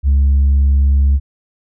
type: tone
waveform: sine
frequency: 69.3 Hz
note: C#2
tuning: in tune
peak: -6 dBFS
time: 0.03-1.2 s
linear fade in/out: 50 ms
effects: tanh soft clip ceiling -7 dBFS